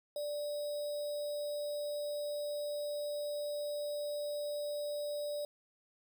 sine tone with sample-and-hold, 587.3 Hz, D5, in tune, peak -35 dBFS, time 0.16-5.45 s, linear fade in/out 2 ms, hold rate 4410 Hz, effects none

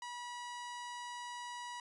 sawtooth tone, 970 Hz, B5, 31 cents flat, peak -39 dBFS, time 0.02-1.8 s, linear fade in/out 2 ms, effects resampled to 22050 Hz

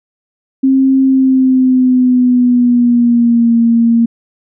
sine tone with pitch glide, 266.4 to 231.9 Hz, C4 to A#3, +31 to -9 cents, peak -6 dBFS, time 0.63-4.06 s, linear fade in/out 10 ms, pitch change -240 cents, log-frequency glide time 1.03-3.55 s, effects none

